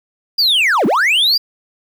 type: linear two-way sweep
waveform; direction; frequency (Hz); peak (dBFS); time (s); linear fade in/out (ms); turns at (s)
triangle; down then up; 4897 to 174.61 to 4897; -9; 0.38-1.38; 10; 0.86
effects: 7-bit